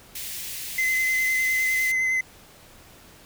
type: high-pass noise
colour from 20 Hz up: white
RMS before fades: -34 dBFS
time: 0.15-1.92 s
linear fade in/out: 5 ms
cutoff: 1800 Hz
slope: 48 dB/octave
type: tone with vibrato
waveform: triangle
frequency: 2051 Hz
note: C7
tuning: 35 cents flat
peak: -19 dBFS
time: 0.78-2.21 s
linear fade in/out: 5 ms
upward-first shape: sine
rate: 9.8 Hz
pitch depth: 17 cents each way
effects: pink hiss -50 dBFS RMS until 3.25 s